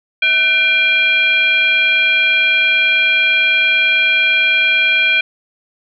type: tone with frequency modulation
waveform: sine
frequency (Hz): 2387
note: D7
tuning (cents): +28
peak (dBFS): -10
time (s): 0.22-5.21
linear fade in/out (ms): 5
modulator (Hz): 871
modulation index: 0.79
effects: none